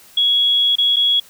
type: tone with dropouts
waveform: sine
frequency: 3340 Hz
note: G#7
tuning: 9 cents sharp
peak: -12 dBFS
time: 0.17-1.2 s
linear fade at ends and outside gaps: 5 ms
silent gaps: 0.756-0.783 / 0.961-0.966 s
effects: white hiss -46 dBFS RMS until 1.29 s